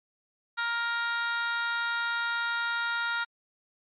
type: harmonic tone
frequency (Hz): 468.4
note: A#4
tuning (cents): +8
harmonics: 2 / 3 / 4 / 5 / 6 / 7 / 8 / 9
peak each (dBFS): -36 / -29 / -37 / -45 / -47 / -46 / -41 / -48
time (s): 0.57-3.25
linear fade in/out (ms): 20
effects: AAC 48 kbps